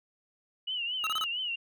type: tone with vibrato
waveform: sine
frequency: 2900 Hz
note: F#7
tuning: 35 cents flat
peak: -30 dBFS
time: 0.67-1.56 s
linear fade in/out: 10 ms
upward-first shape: triangle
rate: 4.4 Hz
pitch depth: 120 cents each way
type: tone bursts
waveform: square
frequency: 1282 Hz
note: E6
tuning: 49 cents flat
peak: -30 dBFS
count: 4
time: 1.04-1.239 s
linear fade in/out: 0 ms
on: 28 ms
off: 29 ms
effects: MP3 96 kbps